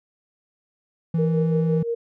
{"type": "tone", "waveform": "triangle", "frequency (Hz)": 164.81, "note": "E3", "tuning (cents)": 0, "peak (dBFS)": -17, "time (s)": [1.14, 1.83], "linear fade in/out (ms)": 5}
{"type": "tone with tremolo", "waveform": "sine", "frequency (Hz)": 466.2, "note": "A#4", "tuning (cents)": 0, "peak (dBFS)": -21, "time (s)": [1.18, 1.95], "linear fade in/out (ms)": 10, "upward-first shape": "sine", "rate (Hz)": 5.8, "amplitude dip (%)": 65}
{"effects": []}